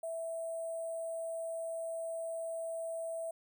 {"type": "tone with sample-and-hold", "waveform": "sine", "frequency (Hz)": 659.3, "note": "E5", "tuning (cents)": 0, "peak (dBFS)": -36, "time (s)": [0.03, 3.31], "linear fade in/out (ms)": 5, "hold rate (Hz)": 8820, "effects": []}